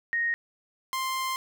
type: tone pair in turn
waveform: sine / sawtooth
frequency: 1864.7 / 1049.1 Hz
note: A#6 / C6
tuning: 0 / +4 cents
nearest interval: minor seventh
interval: 996 cents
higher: first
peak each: -24 / -24 dBFS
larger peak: neither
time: 0.13-0.34 / 0.93-1.36 s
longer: second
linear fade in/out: 0 ms
effects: none